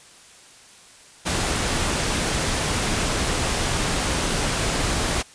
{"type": "noise", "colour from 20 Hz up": "pink", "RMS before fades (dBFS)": -23, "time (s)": [1.25, 5.23], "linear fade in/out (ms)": 20, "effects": ["white hiss -48 dBFS RMS until 5.34 s", "resampled to 22050 Hz"]}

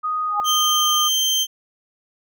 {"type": "tone with pitch glide", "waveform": "sine", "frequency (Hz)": [1244.5, 1216.1], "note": ["D#6", "D#6"], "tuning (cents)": [0, -40], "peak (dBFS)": -20, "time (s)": [0.03, 1.09], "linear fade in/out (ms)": 20, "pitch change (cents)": -40, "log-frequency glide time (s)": [0.23, 0.95]}
{"type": "tone with exponential growth", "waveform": "sine", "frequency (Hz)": 828, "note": "G#5", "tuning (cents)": -5, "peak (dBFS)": -16, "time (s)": [0.26, 0.4], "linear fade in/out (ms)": 0, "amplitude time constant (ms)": 30}
{"type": "tone", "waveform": "30% pulse", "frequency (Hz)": 3136, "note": "G7", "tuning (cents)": 0, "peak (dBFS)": -14, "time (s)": [0.44, 1.47], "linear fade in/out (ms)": 50}
{"effects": []}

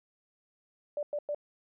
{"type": "tone bursts", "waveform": "sine", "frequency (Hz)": 587.3, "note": "D5", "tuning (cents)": 0, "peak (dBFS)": -30, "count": 3, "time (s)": [0.97, 1.347], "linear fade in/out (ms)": 2, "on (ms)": 59, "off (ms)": 100, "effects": []}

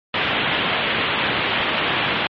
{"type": "low-pass noise", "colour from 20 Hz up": "white", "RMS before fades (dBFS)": -21, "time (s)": [0.14, 2.27], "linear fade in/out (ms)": 2, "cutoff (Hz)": 3400, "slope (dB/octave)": 48, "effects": ["high-pass 100 Hz 12 dB/octave", "MP3 32 kbps"]}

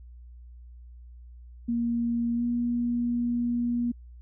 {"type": "tone with pitch glide", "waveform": "sine", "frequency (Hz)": [235.1, 239.3], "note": ["A#3", "A#3"], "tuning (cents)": [15, 46], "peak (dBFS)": -24, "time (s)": [1.68, 3.92], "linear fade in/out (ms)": 10, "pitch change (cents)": 31, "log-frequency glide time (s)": [2.35, 2.43], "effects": ["added 60 Hz sine -44 dBFS peak until 4.21 s"]}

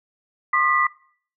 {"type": "tone cluster", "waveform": "sine", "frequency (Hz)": [1069, 1212, 1967], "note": ["C6", "D#6", "B6"], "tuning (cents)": [37, -46, -7], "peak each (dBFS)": [-22, -20, -20], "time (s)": [0.53, 0.87], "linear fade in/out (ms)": 5, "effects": ["noise-tail reverb RT60 0.5 s tail -20 dB re dry"]}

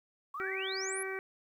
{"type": "exponential sweep", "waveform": "sine", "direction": "up", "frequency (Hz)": [1076, 11440], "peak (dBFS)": -37, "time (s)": [0.34, 1.03], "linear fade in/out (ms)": 5}
{"type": "harmonic tone", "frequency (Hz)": 383, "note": "G4", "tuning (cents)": -40, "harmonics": [1, 2, 3, 4, 5, 6], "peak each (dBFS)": [-38, -48, -47, -43, -43, -43], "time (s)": [0.4, 1.19], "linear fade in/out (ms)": 0}
{"effects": ["11-bit"]}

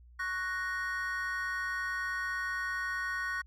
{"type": "chord", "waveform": "triangle", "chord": "F# major", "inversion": "second", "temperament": "equal", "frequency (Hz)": [1108.7, 1480, 1864.7], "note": ["C#6", "F#6", "A#6"], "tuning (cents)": [0, 0, 0], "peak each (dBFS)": [-38, -34, -34], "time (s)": [0.19, 3.42], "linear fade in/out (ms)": 10, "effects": ["added 60 Hz sine -53 dBFS peak until 3.46 s"]}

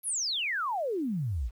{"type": "exponential sweep", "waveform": "sine", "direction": "down", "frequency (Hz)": [11760, 49], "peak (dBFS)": -28, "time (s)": [0.03, 1.51], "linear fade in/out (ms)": 50, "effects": ["10-bit"]}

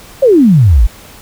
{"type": "exponential sweep", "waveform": "sine", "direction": "down", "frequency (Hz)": [576, 46.25], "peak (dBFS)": -3, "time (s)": [0.22, 0.87], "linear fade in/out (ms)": 10, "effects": ["pink hiss -36 dBFS RMS until 1.21 s"]}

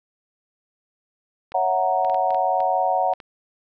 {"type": "clicks", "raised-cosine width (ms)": 0.3, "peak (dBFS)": -23, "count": 9, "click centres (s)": [1.52, 2.048, 2.098, 2.145, 2.306, 2.346, 2.604, 3.136, 3.202]}
{"type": "chord", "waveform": "sine", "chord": "F# dominant seventh", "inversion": "second", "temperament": "equal", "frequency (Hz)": [554.4, 659.3, 740, 932.3], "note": ["C#5", "E5", "F#5", "A#5"], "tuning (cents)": [0, 0, 0, 0], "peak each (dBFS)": [-26, -26, -20, -25], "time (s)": [1.54, 3.14], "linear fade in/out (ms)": 10}
{"effects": []}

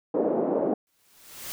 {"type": "band-pass noise", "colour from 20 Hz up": "white", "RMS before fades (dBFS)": -25, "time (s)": [0.14, 0.74], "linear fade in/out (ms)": 5, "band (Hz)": [250, 570], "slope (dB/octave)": 24}
{"type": "noise with exponential growth", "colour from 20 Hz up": "white", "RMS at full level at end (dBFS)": -34, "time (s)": [0.87, 1.52], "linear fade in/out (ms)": 0, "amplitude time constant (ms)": 140}
{"effects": []}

